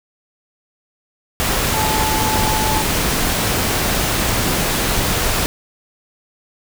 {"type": "tone in noise", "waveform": "sine", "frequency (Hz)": 870, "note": "A5", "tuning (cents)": -20, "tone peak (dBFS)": -20, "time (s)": [1.74, 2.82], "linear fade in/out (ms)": 0, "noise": "pink", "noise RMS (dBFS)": -18, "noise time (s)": [1.4, 5.46], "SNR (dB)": -5, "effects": []}